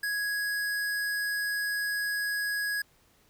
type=tone; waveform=square; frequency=1664 Hz; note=G#6; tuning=3 cents sharp; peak=-29 dBFS; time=0.03-2.82 s; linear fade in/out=5 ms; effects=pink hiss -64 dBFS RMS until 3.29 s